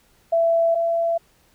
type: tone pair in turn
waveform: sine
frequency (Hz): 667 / 671.6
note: E5 / E5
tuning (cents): +20 / +32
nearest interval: unison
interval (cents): 12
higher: second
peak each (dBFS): -15 / -18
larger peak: first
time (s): 0.32-0.75 / 0.75-1.18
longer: neither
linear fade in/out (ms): 10
effects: pink hiss -59 dBFS RMS until 1.54 s